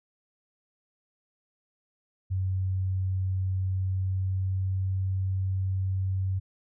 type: tone with pitch glide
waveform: sine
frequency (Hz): 94.1 to 94.92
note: F#2 to F#2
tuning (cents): +30 to +45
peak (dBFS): -25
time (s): 2.3-6.4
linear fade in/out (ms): 20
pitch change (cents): +15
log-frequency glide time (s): 3.62-4.98
effects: none